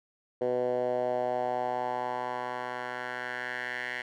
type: tone with band-pass filter sweep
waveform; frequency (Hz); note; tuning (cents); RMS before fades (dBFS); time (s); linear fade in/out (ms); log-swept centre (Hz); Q
10% pulse; 124.2; B2; +10; -32; 0.41-4.02; 5; 480 to 2000; 3.1
effects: none